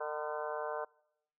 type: harmonic tone with a mistuned harmonic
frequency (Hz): 151.5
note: D#3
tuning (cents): -46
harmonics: 3 / 4 / 5 / 6 / 7 / 8 / 9 / 10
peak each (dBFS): -41 / -40 / -44 / -46 / -43 / -49 / -49 / -47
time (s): 0-0.85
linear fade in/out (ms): 10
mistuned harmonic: 7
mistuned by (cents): -57
effects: noise-tail reverb RT60 0.8 s tail -25 dB re dry